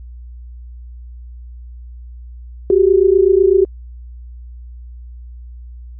sine tone pair together, 369.5 / 397.5 Hz, F#4 / G4, -2 / +24 cents, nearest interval minor second, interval 126 cents, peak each -11 dBFS, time 2.7-3.65 s, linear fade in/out 2 ms, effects added 60 Hz sine -31 dBFS peak until 5.99 s

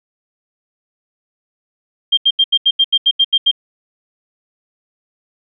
sine tone bursts, 3190 Hz, G7, 30 cents sharp, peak -8 dBFS, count 11, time 2.12-3.514 s, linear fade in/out 10 ms, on 54 ms, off 80 ms, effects none

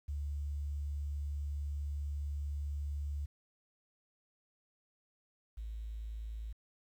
sine tone pair in turn, 72.3 / 54.8 Hz, D2 / A1, -27 / -6 cents, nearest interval perfect fourth, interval 479 cents, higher first, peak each -35 / -39 dBFS, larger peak first, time 0.08-3.26 / 5.57-6.53 s, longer first, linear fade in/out 10 ms, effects 11-bit

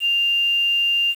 sine tone with quantisation, 2794 Hz, F7, in tune, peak -16 dBFS, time 0-1.15 s, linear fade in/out 50 ms, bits 7, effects none

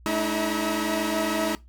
sawtooth tone cluster, 214.4 / 297.8 / 324 / 644 / 948 Hz, A3 / D4 / E4 / E5 / A#5, -45 / +24 / -30 / -41 / +29 cents, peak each -26 / -27 / -24 / -27 / -30 dBFS, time 0.06-1.55 s, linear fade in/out 0 ms, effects noise-tail reverb RT60 0.2 s tail -20 dB re dry + added 60 Hz sine -47 dBFS peak until 1.68 s

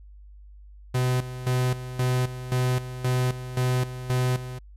45% pulse tone with tremolo, 126.5 Hz, B2, 42 cents sharp, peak -21 dBFS, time 0.94-4.59 s, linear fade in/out 10 ms, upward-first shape square, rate 1.9 Hz, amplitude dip 75%, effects added 50 Hz sine -44 dBFS peak until 4.76 s + resampled to 32000 Hz

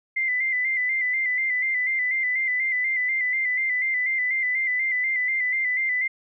sine tone with vibrato, 2045 Hz, C7, 40 cents flat, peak -21 dBFS, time 0.16-6.08 s, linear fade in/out 10 ms, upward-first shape square, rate 4.1 Hz, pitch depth 42 cents each way, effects none

